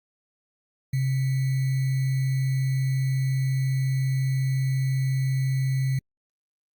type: tone with sample-and-hold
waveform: sine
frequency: 132.8 Hz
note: C3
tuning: 26 cents sharp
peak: -21 dBFS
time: 0.93-5.99 s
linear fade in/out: 5 ms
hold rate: 2100 Hz
effects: Opus 48 kbps